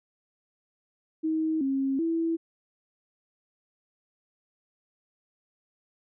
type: tone with pitch steps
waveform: sine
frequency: 316.9 / 270.2 / 329.5 Hz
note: D#4 / C#4 / E4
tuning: +32 / -44 / -1 cents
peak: -24 dBFS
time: 1.23-2.37 s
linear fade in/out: 20 ms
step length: 380 ms
effects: none